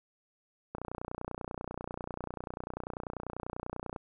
click train, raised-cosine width 1 ms, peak -23 dBFS, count 98, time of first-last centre 0.75-3.962 s, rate 30.2 Hz, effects none

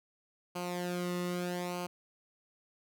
sawtooth tone with flanger, 177.6 Hz, F3, 29 cents sharp, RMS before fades -36 dBFS, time 0.55-1.87 s, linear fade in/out 10 ms, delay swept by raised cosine 0.55 to 1.27 ms, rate 0.79 Hz, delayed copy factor -0.75, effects none

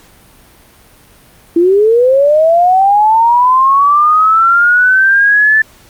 sine linear sweep, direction up, 329.6 to 1763 Hz, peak -5 dBFS, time 1.56-5.62 s, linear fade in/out 5 ms, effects pink hiss -43 dBFS RMS until 5.89 s + Opus 48 kbps

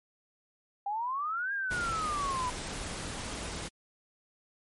sine exponential two-way sweep, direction up then down, 789 to 1638 to 981 Hz, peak -30 dBFS, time 0.86-2.5 s, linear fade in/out 5 ms, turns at 1.53 s
pink noise, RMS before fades -38 dBFS, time 1.7-3.69 s, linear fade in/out 20 ms
effects MP3 48 kbps

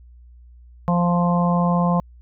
harmonic tone, 174.61 Hz, F3, in tune, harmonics 1 / 3 / 4 / 5 / 6, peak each -17 / -26 / -26 / -28 / -25 dBFS, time 0.88-2 s, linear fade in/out 0 ms, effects added 60 Hz sine -43 dBFS peak until 2.21 s

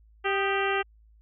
harmonic tone with a mistuned harmonic, 392 Hz, G4, in tune, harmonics 1 / 2 / 3 / 4 / 5 / 6 / 7 / 8, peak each -28 / -31 / -32 / -32 / -33 / -37 / -34 / -39 dBFS, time 0.24-0.83 s, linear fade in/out 20 ms, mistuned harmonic 3, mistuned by +81 cents, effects added 54 Hz sine -54 dBFS peak until 1.21 s

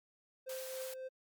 triangle tone with tremolo, 520 Hz, C5, 11 cents flat, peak -38 dBFS, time 0.46-1.09 s, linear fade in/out 20 ms, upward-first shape triangle, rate 3.6 Hz, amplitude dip 45%
white high-pass noise, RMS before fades -48 dBFS, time 0.49-0.94 s, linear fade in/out 5 ms, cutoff 530 Hz, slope 24 dB/octave
effects Opus 48 kbps

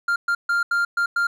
triangle tone bursts at uneven times, 1396.9 Hz, F6, in tune, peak -16 dBFS, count 6, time 0.08-0.16 / 0.28-0.35 / 0.49-0.63 / 0.71-0.85 / 0.97-1.06 / 1.16-1.27 s, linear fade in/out 5 ms, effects none

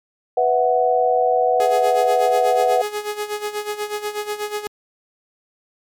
sine chord, B suspended fourth, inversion none, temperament equal, 493.9 / 659.3 / 740 Hz, B4 / E5 / F#5, 0 / 0 / 0 cents, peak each -18 / -21 / -17 dBFS, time 0.37-2.82 s, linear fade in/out 5 ms
sawtooth tone with tremolo, 418.4 Hz, G#4, 13 cents sharp, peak -17 dBFS, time 1.6-4.67 s, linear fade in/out 0 ms, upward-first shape sine, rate 8.2 Hz, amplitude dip 75%
effects MP3 96 kbps

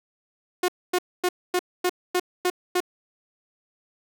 sawtooth tone bursts, 360.6 Hz, F#4, 45 cents flat, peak -16 dBFS, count 8, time 0.63-2.804 s, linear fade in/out 5 ms, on 53 ms, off 250 ms, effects none

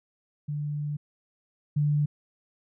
sine tone pair in turn, 147.5 / 147.5 Hz, D3 / D3, +8 / +8 cents, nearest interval unison, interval 0 cents, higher neither, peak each -28 / -21 dBFS, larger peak second, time 0.48-0.97 / 1.76-2.06 s, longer first, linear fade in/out 10 ms, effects none

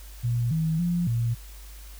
sine tone with pitch steps, 119.3 / 160.2 / 173.9 / 117.2 Hz, A#2 / E3 / F3 / A#2, +41 / -49 / -7 / +10 cents, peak -22 dBFS, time 0.23-1.35 s, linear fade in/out 20 ms, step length 280 ms, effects added 50 Hz sine -41 dBFS peak until 1.99 s + white hiss -50 dBFS RMS until 1.99 s

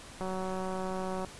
click train, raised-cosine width 1 ms, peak -23 dBFS, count 195, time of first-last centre 0.21-1.247 s, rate 187 Hz, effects pink hiss -48 dBFS RMS until 1.39 s + resampled to 24000 Hz

